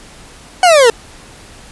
40% pulse linear sweep, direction down, 752 to 440 Hz, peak -4 dBFS, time 0.63-0.9 s, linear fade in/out 2 ms, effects pink hiss -38 dBFS RMS until 1.71 s + resampled to 24000 Hz

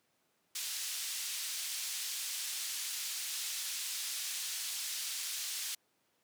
pink band-pass noise, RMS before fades -39 dBFS, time 0.55-5.75 s, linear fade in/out 5 ms, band 3700 to 12000 Hz, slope 12 dB/octave, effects pink hiss -75 dBFS RMS until 6.23 s + high-pass 200 Hz 12 dB/octave

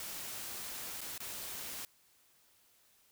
white noise with dropouts, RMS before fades -43 dBFS, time 0-1.85 s, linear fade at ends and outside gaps 1 ms, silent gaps 1.007-1.014 / 1.179-1.203 s, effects white hiss -68 dBFS RMS until 3.11 s

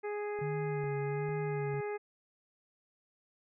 harmonic tone, 415.3 Hz, G#4, in tune, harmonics 1 / 2 / 3 / 4 / 5 / 6, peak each -35 / -43 / -50 / -50 / -48 / -55 dBFS, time 0.03-1.98 s, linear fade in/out 20 ms
click train, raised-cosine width 2 ms, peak -38 dBFS, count 4, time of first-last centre 0.39-1.741 s, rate 2.22 Hz
sine tone with vibrato, 146.83 Hz, D3, in tune, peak -35 dBFS, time 0.41-1.81 s, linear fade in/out 10 ms, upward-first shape sine, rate 1.3 Hz, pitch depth 72 cents each way
effects none

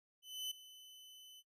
40% pulse tone with ADSR envelope, 3021 Hz, F#7, 35 cents sharp, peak -37 dBFS, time 0.22-1.43 s, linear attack 290 ms, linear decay 8 ms, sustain -17 dB, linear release 41 ms, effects noise-tail reverb RT60 0.1 s tail -20 dB re dry + resampled to 32000 Hz

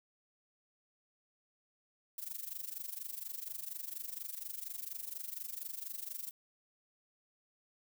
violet noise with amplitude modulation, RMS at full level -40 dBFS, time 2.18-6.31 s, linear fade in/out 2 ms, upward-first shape sine, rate 24.2 Hz, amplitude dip 85%, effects none

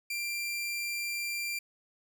sawtooth tone, 2371 Hz, D7, 16 cents sharp, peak -29 dBFS, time 0.1-1.59 s, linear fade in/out 5 ms, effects none

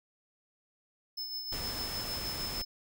square tone with tremolo, 5230 Hz, E8, 15 cents flat, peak -35 dBFS, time 1.17-2.65 s, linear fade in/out 10 ms, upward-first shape sine, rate 6.5 Hz, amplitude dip 45%
pink noise, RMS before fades -40 dBFS, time 1.52-2.62 s, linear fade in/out 5 ms
effects none

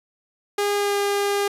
sawtooth tone with pitch glide, 407.9 to 403.9 Hz, G#4 to G#4, -31 to -48 cents, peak -16 dBFS, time 0.58-1.48 s, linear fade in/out 5 ms, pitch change -17 cents, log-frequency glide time 0.75-0.97 s, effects resampled to 32000 Hz

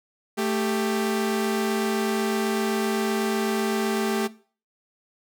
sawtooth tone pair together, 220.9 / 393.9 Hz, A3 / G4, +7 / +8 cents, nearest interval minor seventh, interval 1001 cents, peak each -22 dBFS, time 0.37-4.28 s, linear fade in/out 20 ms, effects noise-tail reverb RT60 0.4 s tail -18 dB re dry

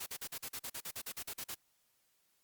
white noise bursts, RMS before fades -42 dBFS, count 15, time 0-1.548 s, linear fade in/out 10 ms, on 64 ms, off 42 ms, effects white hiss -75 dBFS RMS until 2.43 s + Opus 48 kbps

